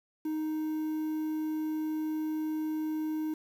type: tone with quantisation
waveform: triangle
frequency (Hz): 311.1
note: D#4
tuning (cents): 0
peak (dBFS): -28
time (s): 0.25-3.34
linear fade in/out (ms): 5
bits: 9
effects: none